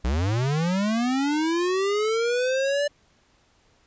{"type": "linear sweep", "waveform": "square", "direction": "up", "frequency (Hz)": [56.2, 587], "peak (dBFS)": -22, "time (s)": [0.04, 2.88], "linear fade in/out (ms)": 10, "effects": ["pink hiss -62 dBFS RMS until 3.86 s", "resampled to 16000 Hz"]}